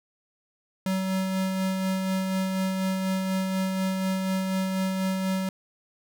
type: tone with tremolo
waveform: square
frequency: 189.4 Hz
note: F#3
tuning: 41 cents sharp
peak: -24 dBFS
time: 0.86-5.49 s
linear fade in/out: 2 ms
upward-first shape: sine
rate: 4.1 Hz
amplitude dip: 30%
effects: none